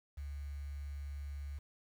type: tone with quantisation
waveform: sine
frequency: 71.3 Hz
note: C#2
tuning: 49 cents sharp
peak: -40 dBFS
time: 0.17-1.59 s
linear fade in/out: 10 ms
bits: 10
effects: none